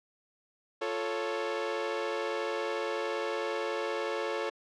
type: chord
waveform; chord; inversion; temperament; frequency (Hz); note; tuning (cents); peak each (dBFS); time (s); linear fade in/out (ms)
sawtooth; F augmented; none; equal; 349.2 / 440 / 554.4; F4 / A4 / C#5; 0 / 0 / 0; -34 / -30 / -31; 0.81-4.5; 10
effects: low-pass 4000 Hz 12 dB/octave